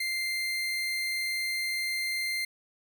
30% pulse tone, 2093 Hz, C7, in tune, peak -26 dBFS, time 0-2.45 s, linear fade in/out 5 ms, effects none

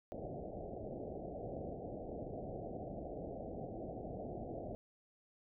white low-pass noise, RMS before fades -45 dBFS, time 0.12-4.75 s, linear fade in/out 0 ms, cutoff 740 Hz, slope 96 dB/octave, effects none

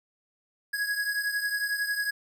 square beating tone pair, 1661.2 / 1672.2 Hz, G#6 / G#6, 0 / +11 cents, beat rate 11 Hz, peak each -29 / -34 dBFS, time 0.73-2.11 s, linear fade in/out 10 ms, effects none

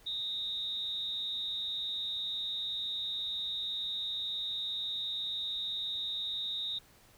sine tone with amplitude modulation, 3729 Hz, A#7, in tune, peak -30 dBFS, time 0.06-6.79 s, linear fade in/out 10 ms, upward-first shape sine, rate 200 Hz, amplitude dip 75%, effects pink hiss -61 dBFS RMS until 7.17 s

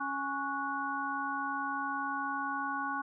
harmonic tone with a mistuned harmonic, 277.2 Hz, C#4, in tune, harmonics 1 / 3 / 4 / 5, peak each -41 / -38 / -36 / -37 dBFS, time 0-3.02 s, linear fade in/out 10 ms, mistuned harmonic 5, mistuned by +100 cents, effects none

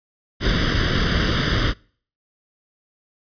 pink noise with comb filter, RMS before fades -19 dBFS, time 0.4-1.74 s, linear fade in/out 50 ms, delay 0.6 ms, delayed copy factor +0.8, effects noise-tail reverb RT60 0.5 s tail -26 dB re dry + resampled to 11025 Hz

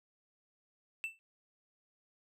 triangle tone with exponential decay, 2663 Hz, E7, 17 cents sharp, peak -30 dBFS, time 1.04-1.19 s, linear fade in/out 0 ms, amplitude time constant 31 ms, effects none

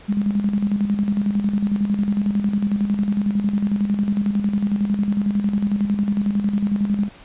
sine tone with tremolo, 203.8 Hz, G#3, 32 cents flat, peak -15 dBFS, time 0.08-7.09 s, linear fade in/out 20 ms, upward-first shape square, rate 11 Hz, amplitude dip 55%, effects pink hiss -45 dBFS RMS until 7.24 s + resampled to 8000 Hz

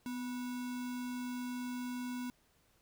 sine tone with sample-and-hold, 248.9 Hz, B3, 14 cents sharp, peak -37 dBFS, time 0.06-2.3 s, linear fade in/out 0 ms, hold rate 1225 Hz, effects pink hiss -71 dBFS RMS until 2.81 s

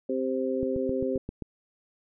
harmonic tone, 130.81 Hz, C3, in tune, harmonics 2 / 3 / 4, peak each -30 / -30 / -30 dBFS, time 0.09-1.18 s, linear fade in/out 5 ms
click train, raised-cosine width 3 ms, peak -21 dBFS, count 7, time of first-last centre 0.63-1.423 s, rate 7.57 Hz
effects none

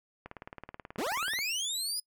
click train, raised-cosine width 0.5 ms, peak -27 dBFS, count 22, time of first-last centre 0.26-1.389 s, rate 18.6 Hz
25% pulse linear sweep, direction up, 162.6 to 5040 Hz, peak -27 dBFS, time 0.98-2 s, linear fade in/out 5 ms
violet noise with exponential growth, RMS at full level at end -39 dBFS, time 1.07-1.15 s, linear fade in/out 2 ms, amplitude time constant 16 ms
effects noise-tail reverb RT60 0.1 s tail -25 dB re dry

